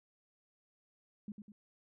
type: tone with echo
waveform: sine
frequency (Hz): 207.7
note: G#3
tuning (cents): 0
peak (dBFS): -40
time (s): 1.28-1.32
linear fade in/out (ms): 2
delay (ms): 100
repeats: 2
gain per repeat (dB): -6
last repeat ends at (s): 1.52
effects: none